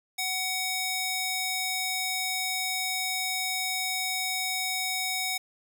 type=tone with high-pass filter; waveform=square; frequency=750 Hz; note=F#5; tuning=23 cents sharp; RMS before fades=-30 dBFS; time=0.18-5.38 s; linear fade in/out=10 ms; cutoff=2000 Hz; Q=0.61; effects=none